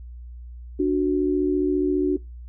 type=tone pair together; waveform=sine; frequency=293 / 367.7 Hz; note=D4 / F#4; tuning=-4 / -11 cents; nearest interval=major third; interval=393 cents; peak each=-21 dBFS; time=0.79-2.17 s; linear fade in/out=10 ms; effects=noise-tail reverb RT60 0.2 s tail -21 dB re dry + added 60 Hz sine -36 dBFS peak until 2.48 s